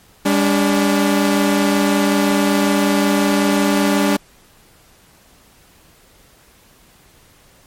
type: tone pair together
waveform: sawtooth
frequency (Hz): 200.8 / 288.5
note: G3 / D4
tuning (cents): +42 / -31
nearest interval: tritone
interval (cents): 627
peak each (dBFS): -12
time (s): 0.25-4.17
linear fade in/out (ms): 10
effects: pink hiss -50 dBFS RMS until 7.66 s + MP3 64 kbps